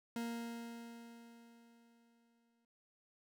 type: tone with exponential decay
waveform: 40% pulse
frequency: 233.1 Hz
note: A#3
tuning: in tune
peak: -37 dBFS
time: 0.16-2.65 s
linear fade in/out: 2 ms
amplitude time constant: 540 ms
effects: none